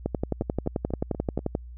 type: two click trains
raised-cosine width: 2 ms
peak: -20 / -12 dBFS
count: 5 / 18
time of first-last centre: 0.42-1.391 / 0.06-1.551 s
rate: 4.12 / 11.4 Hz
effects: added 60 Hz sine -39 dBFS peak until 1.77 s